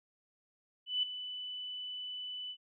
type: tone with ADSR envelope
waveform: sine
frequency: 2990 Hz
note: F#7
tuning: 17 cents sharp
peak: -27 dBFS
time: 0.86-2.57 s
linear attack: 170 ms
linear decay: 4 ms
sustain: -12 dB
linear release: 67 ms
effects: none